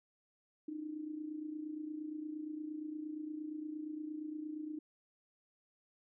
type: tone with amplitude modulation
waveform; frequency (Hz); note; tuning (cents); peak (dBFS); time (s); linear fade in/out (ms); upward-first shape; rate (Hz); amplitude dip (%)
sine; 306.3; D#4; -27; -37; 0.68-4.79; 5; sine; 28.6; 65
effects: none